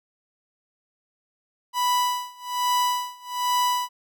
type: tone with tremolo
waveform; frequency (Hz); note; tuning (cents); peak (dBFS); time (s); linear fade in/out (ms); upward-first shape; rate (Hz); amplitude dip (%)
45% pulse; 987.8; B5; 0; -19; 1.73-3.89; 50; sine; 1.2; 95
effects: none